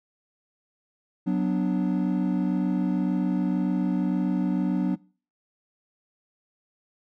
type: chord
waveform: triangle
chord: B minor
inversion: second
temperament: equal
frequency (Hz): 185 / 246.9 / 293.7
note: F#3 / B3 / D4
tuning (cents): 0 / 0 / 0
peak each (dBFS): -22 / -26 / -25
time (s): 1.26-4.96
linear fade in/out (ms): 20
effects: noise-tail reverb RT60 0.4 s tail -23 dB re dry + tanh soft clip ceiling -11 dBFS